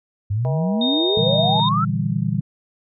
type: exponential sweep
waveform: sine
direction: up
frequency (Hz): 96.8 to 1383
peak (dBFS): -18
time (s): 0.3-1.85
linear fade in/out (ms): 10
type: harmonic tone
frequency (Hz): 160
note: D#3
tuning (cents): +49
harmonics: 3 / 4 / 5 / 6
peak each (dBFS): -30 / -27 / -34 / -36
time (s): 0.45-1.6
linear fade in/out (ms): 0
type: tone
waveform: sine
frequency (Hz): 3692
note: A#7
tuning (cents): -17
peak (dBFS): -20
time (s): 0.81-1.69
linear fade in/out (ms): 5
type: chord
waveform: sine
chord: E half-diminished seventh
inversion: second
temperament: equal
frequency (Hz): 116.54 / 146.83 / 164.81 / 196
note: Bb2 / D3 / E3 / G3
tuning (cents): 0 / 0 / 0 / 0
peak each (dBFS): -24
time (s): 1.17-2.41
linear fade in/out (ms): 5
effects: none